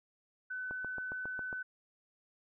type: tone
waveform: sine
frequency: 1508 Hz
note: F#6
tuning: 32 cents sharp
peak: -37 dBFS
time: 0.5-1.63 s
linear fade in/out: 10 ms
type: click train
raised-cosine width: 1 ms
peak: -30 dBFS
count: 7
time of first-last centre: 0.71-1.529 s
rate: 7.33 Hz
effects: none